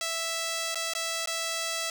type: tone with dropouts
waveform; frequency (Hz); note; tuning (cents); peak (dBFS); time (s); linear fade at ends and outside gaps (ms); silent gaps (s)
5% pulse; 659.3; E5; 0; -18; 0.01-1.9; 2; 0.746-0.755 / 0.936-0.95 / 1.259-1.273
effects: none